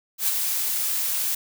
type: noise with ADSR envelope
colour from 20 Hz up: blue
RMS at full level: -21 dBFS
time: 0.18-1.35 s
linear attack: 93 ms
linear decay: 36 ms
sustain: -4 dB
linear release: 5 ms
effects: none